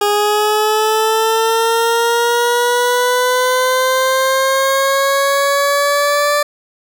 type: linear sweep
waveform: 20% pulse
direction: up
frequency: 410.7 to 587.3 Hz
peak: -7 dBFS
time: 0.01-6.43 s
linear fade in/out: 5 ms
effects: none